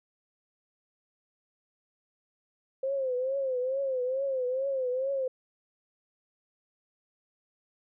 sine tone with vibrato, 524 Hz, C5, 2 cents sharp, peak -27 dBFS, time 2.83-5.28 s, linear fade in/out 5 ms, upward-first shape triangle, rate 2.3 Hz, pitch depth 110 cents each way, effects none

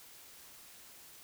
silence, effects white hiss -55 dBFS RMS until 1.23 s

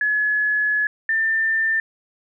sine tone pair in turn, 1700 / 1790.1 Hz, G#6 / A6, +40 / +29 cents, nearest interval minor second, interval 89 cents, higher second, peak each -17 dBFS, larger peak neither, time 0.01-0.87 / 1.09-1.8 s, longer first, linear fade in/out 2 ms, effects none

